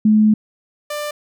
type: tone pair in turn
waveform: sine / sawtooth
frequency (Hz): 214.5 / 593.2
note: A3 / D5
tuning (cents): -44 / +17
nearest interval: octave + tritone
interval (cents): 1761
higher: second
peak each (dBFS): -9 / -19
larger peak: first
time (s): 0.05-0.34 / 0.9-1.11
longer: first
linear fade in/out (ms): 5
effects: none